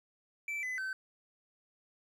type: tone with pitch steps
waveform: triangle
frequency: 2326 / 2014 / 1536 Hz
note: D7 / B6 / G6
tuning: -17 / +33 / -36 cents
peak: -33 dBFS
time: 0.48-0.93 s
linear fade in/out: 2 ms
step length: 150 ms
effects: none